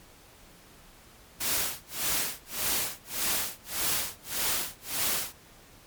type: noise with tremolo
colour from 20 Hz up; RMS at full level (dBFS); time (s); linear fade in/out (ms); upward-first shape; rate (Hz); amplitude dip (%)
white; -27; 1.4-5.33; 10; sine; 1.7; 100
effects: pink hiss -54 dBFS RMS until 5.86 s + MP3 96 kbps